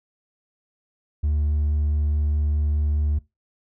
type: tone with hard clipping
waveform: sine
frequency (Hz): 74.6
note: D2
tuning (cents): +28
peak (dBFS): -20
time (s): 1.23-3.19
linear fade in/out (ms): 10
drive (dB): 2
effects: noise-tail reverb RT60 0.2 s tail -19 dB re dry